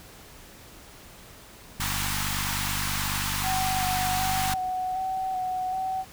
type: click train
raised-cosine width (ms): 5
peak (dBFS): -23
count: 136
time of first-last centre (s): 1.8-4.538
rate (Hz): 49.3
type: high-pass noise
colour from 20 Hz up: pink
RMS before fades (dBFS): -30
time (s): 1.8-4.54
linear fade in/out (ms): 5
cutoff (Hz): 800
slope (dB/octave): 48
type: tone with vibrato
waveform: sine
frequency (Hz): 749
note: F#5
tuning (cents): +21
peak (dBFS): -26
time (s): 3.42-6.05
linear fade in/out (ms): 50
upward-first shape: square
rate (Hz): 1.3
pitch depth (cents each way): 18
effects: pink hiss -48 dBFS RMS until 6.12 s